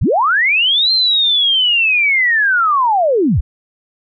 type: linear two-way sweep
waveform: sine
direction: up then down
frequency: 39.69 to 4186 to 39.69 Hz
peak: -10 dBFS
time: 0.01-3.41 s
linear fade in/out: 10 ms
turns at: 0.92 s
effects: none